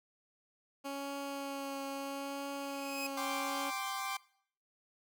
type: tone with vibrato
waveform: 15% pulse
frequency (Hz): 277.2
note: C#4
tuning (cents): 0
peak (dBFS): -32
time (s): 0.84-3.71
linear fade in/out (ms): 20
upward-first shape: triangle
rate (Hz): 0.75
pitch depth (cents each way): 16
type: tone with exponential growth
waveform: sawtooth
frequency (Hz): 2523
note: D#7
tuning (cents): +23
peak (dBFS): -32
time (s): 2.33-3.07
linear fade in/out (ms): 5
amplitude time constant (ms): 160
type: chord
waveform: sawtooth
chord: G suspended fourth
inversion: none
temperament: equal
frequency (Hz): 784 / 1046.5 / 1174.7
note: G5 / C6 / D6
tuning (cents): 0 / 0 / 0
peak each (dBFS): -37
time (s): 3.17-4.17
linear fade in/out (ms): 5
effects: noise-tail reverb RT60 0.6 s tail -21 dB re dry